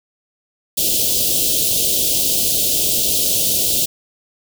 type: band-stop noise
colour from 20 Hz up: white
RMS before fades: -17 dBFS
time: 0.77-3.86 s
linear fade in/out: 10 ms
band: 640 to 2900 Hz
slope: 48 dB/octave
effects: none